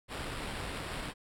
pink noise with sample-and-hold, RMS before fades -39 dBFS, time 0.08-1.14 s, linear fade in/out 50 ms, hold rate 6300 Hz, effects low-pass 12000 Hz 12 dB/octave

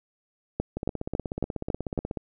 two click trains, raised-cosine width 2 ms, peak -12 / -17 dBFS, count 6 / 24, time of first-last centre 0.6-1.977 / 0.77-2.172 s, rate 3.63 / 16.4 Hz, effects none

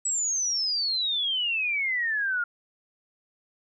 sine exponential sweep, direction down, 7920 to 1400 Hz, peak -24 dBFS, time 0.05-2.44 s, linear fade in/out 5 ms, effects none

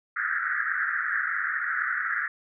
white band-pass noise, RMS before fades -28 dBFS, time 0.16-2.28 s, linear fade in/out 5 ms, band 1300 to 1900 Hz, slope 96 dB/octave, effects none

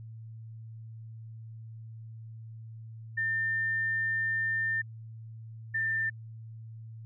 sine tone pair in turn, 1800 / 1790.6 Hz, A6 / A6, +39 / +30 cents, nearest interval unison, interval 9 cents, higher first, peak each -27 dBFS, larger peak neither, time 3.17-4.82 / 5.74-6.1 s, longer first, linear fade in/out 10 ms, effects added 112 Hz sine -42 dBFS peak until 7.05 s

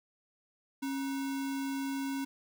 sine tone with sample-and-hold, 272.7 Hz, C#4, 28 cents flat, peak -32 dBFS, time 0.82-2.25 s, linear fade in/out 10 ms, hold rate 1225 Hz, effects none

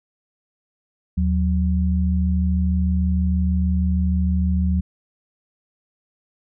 sine tone pair together, 77 / 183.4 Hz, D#2 / F#3, -17 / -15 cents, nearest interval octave + minor third, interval 1502 cents, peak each -18 / -21 dBFS, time 1.17-4.81 s, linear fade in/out 10 ms, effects none

